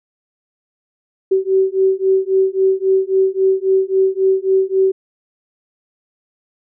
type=beating tone pair; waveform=sine; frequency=380.4 / 384.1 Hz; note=F#4 / G4; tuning=+48 / -35 cents; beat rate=3.7 Hz; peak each=-15 dBFS; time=1.31-4.92 s; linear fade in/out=10 ms; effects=none